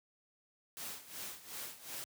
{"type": "noise with tremolo", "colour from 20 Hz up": "white", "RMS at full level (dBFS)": -43, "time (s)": [0.77, 2.04], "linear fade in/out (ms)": 0, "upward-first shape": "sine", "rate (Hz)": 2.7, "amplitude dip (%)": 80, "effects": ["high-pass 80 Hz 12 dB/octave"]}